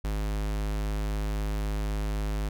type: tone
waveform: square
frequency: 51.91 Hz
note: G#1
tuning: in tune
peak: -28 dBFS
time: 0.04-2.49 s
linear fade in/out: 5 ms
effects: none